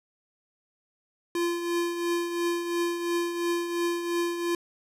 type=tone with tremolo; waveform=square; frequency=344.3 Hz; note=F4; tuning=25 cents flat; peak=-24 dBFS; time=1.35-4.55 s; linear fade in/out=2 ms; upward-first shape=triangle; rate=2.9 Hz; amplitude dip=60%; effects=resampled to 32000 Hz + 10-bit